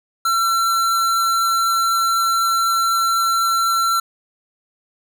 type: tone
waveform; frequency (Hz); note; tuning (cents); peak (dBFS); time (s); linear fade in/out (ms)
square; 1352; E6; +43; -16; 0.25-4; 5
effects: none